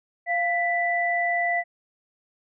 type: tone pair together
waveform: sine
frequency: 694.8 / 1980 Hz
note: F5 / B6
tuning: -9 / +4 cents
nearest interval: octave + tritone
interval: 1813 cents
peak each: -24 dBFS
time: 0.26-1.64 s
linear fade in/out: 50 ms
effects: none